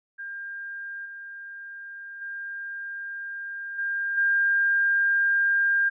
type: tone with level steps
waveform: sine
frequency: 1602 Hz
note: G6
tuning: 37 cents sharp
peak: -33 / -37 / -32 / -25 / -19 dBFS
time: 0.18-5.9 s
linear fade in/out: 20 ms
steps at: 1.05 / 2.21 / 3.78 / 4.17 s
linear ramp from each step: 10 ms
effects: none